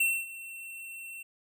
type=tone with ADSR envelope; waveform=square; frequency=2707 Hz; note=E7; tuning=45 cents sharp; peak=-23 dBFS; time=0-1.23 s; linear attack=6 ms; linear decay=250 ms; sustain=-18 dB; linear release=10 ms; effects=none